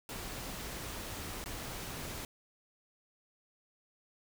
pink noise with dropouts, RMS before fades -42 dBFS, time 0.09-2.25 s, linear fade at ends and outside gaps 1 ms, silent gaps 1.441-1.459 s, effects none

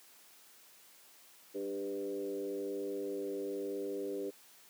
sine tone with frequency modulation, 397.1 Hz, G4, 22 cents sharp, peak -35 dBFS, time 1.54-4.31 s, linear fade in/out 20 ms, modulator 101 Hz, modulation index 1.1, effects white hiss -60 dBFS RMS until 4.69 s + high-pass 200 Hz 12 dB/octave

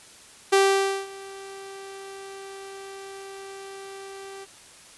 sawtooth tone with ADSR envelope, 390.6 Hz, G4, 6 cents flat, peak -11 dBFS, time 0.52-4.46 s, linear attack 12 ms, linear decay 530 ms, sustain -23 dB, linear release 29 ms, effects white hiss -49 dBFS RMS until 4.97 s + resampled to 24000 Hz

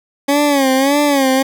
20% pulse tone with vibrato, 277.2 Hz, C#4, in tune, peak -6 dBFS, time 0.28-1.43 s, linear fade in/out 10 ms, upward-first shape sine, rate 1.7 Hz, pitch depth 100 cents each way, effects none

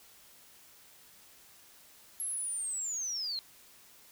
sine linear sweep, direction down, 11280 to 4089 Hz, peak -33 dBFS, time 2.2-3.39 s, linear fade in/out 0 ms, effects white hiss -58 dBFS RMS until 4.11 s

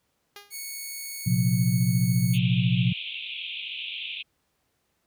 5% pulse tone with exponential decay, 407.6 Hz, G#4, 32 cents flat, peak -28 dBFS, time 0.36-0.62 s, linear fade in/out 1 ms, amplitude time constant 55 ms
5% pulse tone, 2217 Hz, C#7, in tune, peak -24 dBFS, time 0.5-2.39 s, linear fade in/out 50 ms
sine chord, Bb suspended second, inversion none, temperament equal with one note detuned, 116.54 / 130.81 / 178.49 Hz, Bb2 / C3 / F3, 0 / 0 / +38 cents, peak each -24 dBFS, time 1.26-2.93 s, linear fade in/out 10 ms
pink band-pass noise, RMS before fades -35 dBFS, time 2.33-4.23 s, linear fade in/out 20 ms, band 2400 to 3600 Hz, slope 96 dB/octave
effects pink hiss -73 dBFS RMS until 5.06 s + high-pass 60 Hz 12 dB/octave

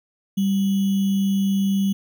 sine tone with sample-and-hold, 196 Hz, G3, in tune, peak -17 dBFS, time 0.37-1.93 s, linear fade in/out 10 ms, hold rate 3150 Hz, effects none

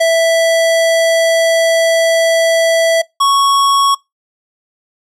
square tone pair in turn, 659.3 / 1108.8 Hz, E5 / C#6, 0 / 0 cents, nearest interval major sixth, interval 900 cents, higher second, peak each -9 dBFS, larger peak neither, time 0-3.02 / 3.2-3.95 s, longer first, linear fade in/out 10 ms, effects noise-tail reverb RT60 0.2 s tail -24 dB re dry + low-pass 11000 Hz 12 dB/octave

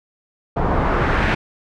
pink noise with low-pass filter sweep, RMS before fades -18 dBFS, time 0.56-1.35 s, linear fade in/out 10 ms, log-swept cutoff 840 to 2200 Hz, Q 1.5, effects none

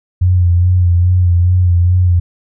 sine tone with vibrato, 89 Hz, F2, 33 cents sharp, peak -7 dBFS, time 0.21-2.2 s, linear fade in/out 10 ms, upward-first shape sine, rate 2.4 Hz, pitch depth 42 cents each way, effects none

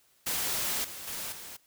white noise with level steps, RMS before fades -31 / -42 / -37 / -44 dBFS, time 0.26-1.57 s, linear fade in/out 10 ms, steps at 0.84 / 1.07 / 1.32 s, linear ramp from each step 5 ms, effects white hiss -66 dBFS RMS until 1.66 s

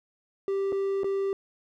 triangle tone with dropouts, 392 Hz, G4, in tune, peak -23 dBFS, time 0.48-1.33 s, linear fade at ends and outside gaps 1 ms, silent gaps 0.722-0.726 / 1.034-1.043 s, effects none

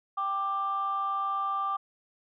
sine tone pair together, 784.1 / 1182 Hz, G5 / D6, 0 / +11 cents, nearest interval perfect fifth, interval 711 cents, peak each -33 / -27 dBFS, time 0.17-1.77 s, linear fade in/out 10 ms, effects tanh soft clip ceiling -22 dBFS

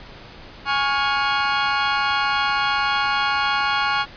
sawtooth chord, Db major, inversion second, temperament equal with one note detuned, 830.6 / 1108.7 / 1415.6 Hz, Ab5 / Db6 / F6, 0 / 0 / +23 cents, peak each -19 dBFS, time 0.65-4.06 s, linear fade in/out 50 ms, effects pink hiss -41 dBFS RMS until 4.16 s + resampled to 11025 Hz

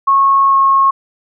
sine tone with pitch glide, 1095 to 1088.1 Hz, C#6 to C#6, -22 to -33 cents, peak -7 dBFS, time 0.07-0.91 s, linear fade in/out 10 ms, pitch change -11 cents, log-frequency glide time 0.49-0.55 s, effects none

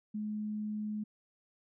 sine tone, 212 Hz, G#3, 36 cents sharp, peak -34 dBFS, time 0.14-1.04 s, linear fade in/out 10 ms, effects none

